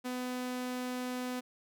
sawtooth tone, 250.7 Hz, B3, 26 cents sharp, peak -31 dBFS, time 0.04-1.41 s, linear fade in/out 20 ms, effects none

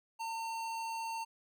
square tone with notch filter, 907 Hz, A#5, 48 cents flat, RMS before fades -39 dBFS, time 0.19-1.25 s, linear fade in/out 20 ms, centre 12000 Hz, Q 1.6, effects none

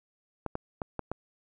clicks, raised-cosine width 1 ms, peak -18 dBFS, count 5, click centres 0.463 / 0.554 / 0.818 / 0.993 / 1.116 s, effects none

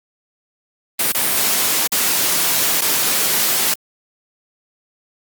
white noise with dropouts, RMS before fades -17 dBFS, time 0.99-3.74 s, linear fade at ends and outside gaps 5 ms, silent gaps 1.122-1.146 / 1.874-1.919 / 2.811-2.818 s, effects high-pass 150 Hz 12 dB/octave + Opus 32 kbps

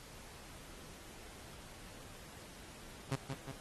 sawtooth tone with echo, 134.8 Hz, C#3, 48 cents flat, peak -29 dBFS, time 3.11-3.16 s, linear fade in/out 10 ms, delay 180 ms, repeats 2, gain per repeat -5 dB, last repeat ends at 3.52 s, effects pink hiss -54 dBFS RMS until 3.6 s + AAC 32 kbps

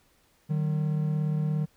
triangle tone pair together, 152.4 / 189.57 Hz, D#3 / F#3, -36 / +42 cents, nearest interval major third, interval 378 cents, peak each -23 / -31 dBFS, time 0.49-1.66 s, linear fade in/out 20 ms, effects pink hiss -65 dBFS RMS until 1.76 s

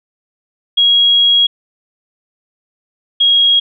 sine tone pair in turn, 3300 / 3288 Hz, G#7 / G#7, -12 / -18 cents, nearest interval unison, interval 6 cents, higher first, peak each -7 dBFS, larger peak neither, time 0.77-1.47 / 3.2-3.6 s, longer first, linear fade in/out 10 ms, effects none

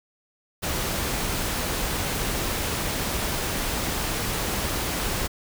pink noise, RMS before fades -27 dBFS, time 0.62-5.28 s, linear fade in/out 20 ms, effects none

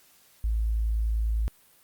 sine tone, 55 Hz, A1, in tune, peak -23 dBFS, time 0.44-1.48 s, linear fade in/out 0 ms, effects white hiss -59 dBFS RMS until 1.83 s + Opus 48 kbps

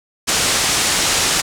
white low-pass noise, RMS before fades -17 dBFS, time 0.27-1.42 s, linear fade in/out 20 ms, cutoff 8600 Hz, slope 24 dB/octave, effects none

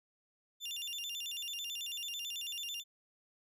35% pulse tone with vibrato, 3147 Hz, G7, 6 cents sharp, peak -37 dBFS, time 0.6-2.84 s, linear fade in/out 50 ms, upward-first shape square, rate 9.1 Hz, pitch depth 200 cents each way, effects none

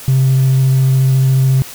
triangle tone with vibrato, 132.4 Hz, C3, 21 cents sharp, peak -5 dBFS, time 0.08-1.62 s, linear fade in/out 0 ms, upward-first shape sine, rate 14 Hz, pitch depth 10 cents each way, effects tanh soft clip ceiling -4 dBFS + white hiss -32 dBFS RMS until 1.74 s

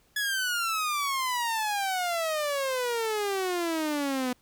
sawtooth exponential sweep, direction down, 1707 to 246.9 Hz, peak -23 dBFS, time 0.16-4.33 s, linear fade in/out 5 ms, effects pink hiss -65 dBFS RMS until 4.41 s

